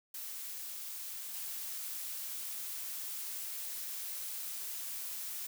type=noise with level steps; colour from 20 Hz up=blue; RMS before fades=-43 / -41 dBFS; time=0.14-5.47 s; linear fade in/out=5 ms; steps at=1.34 s; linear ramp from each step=5 ms; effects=none